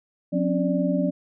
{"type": "tone cluster", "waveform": "sine", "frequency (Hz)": [181, 260.6, 281.2, 589], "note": ["F#3", "C4", "C#4", "D5"], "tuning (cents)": [-38, -7, 25, 5], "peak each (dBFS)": [-24, -26, -26, -27], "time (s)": [0.32, 1.11], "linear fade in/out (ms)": 20, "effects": []}